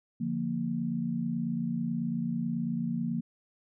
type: chord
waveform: sine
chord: Bb major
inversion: first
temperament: just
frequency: 145.68 / 174.81 / 233.1 Hz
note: D3 / F3 / Bb3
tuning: -14 / +2 / 0 cents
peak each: -37 / -33 / -31 dBFS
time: 0.2-3.21 s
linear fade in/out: 10 ms
effects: none